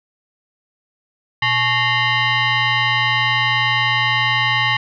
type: tone with frequency modulation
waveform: sine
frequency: 121 Hz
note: B2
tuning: 35 cents flat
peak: -14 dBFS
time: 1.42-4.77 s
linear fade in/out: 5 ms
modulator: 981 Hz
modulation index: 3
effects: none